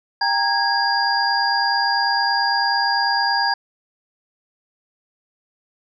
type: tone cluster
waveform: sine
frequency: 797 / 926 / 1648 / 4805 Hz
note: G5 / A#5 / G#6 / D8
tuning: +28 / -12 / -14 / +39 cents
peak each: -22 dBFS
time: 0.21-3.54 s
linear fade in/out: 5 ms
effects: none